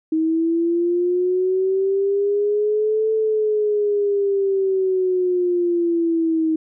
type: linear two-way sweep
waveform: sine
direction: up then down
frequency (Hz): 315.8 to 440 to 315.8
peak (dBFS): -16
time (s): 0.12-6.56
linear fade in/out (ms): 5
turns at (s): 3.12
effects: none